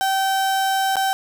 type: tone with dropouts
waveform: 35% pulse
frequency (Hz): 773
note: G5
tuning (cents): -24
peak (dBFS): -16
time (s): 0.01-1.13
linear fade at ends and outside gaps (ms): 0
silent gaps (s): 0.957-0.967
effects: none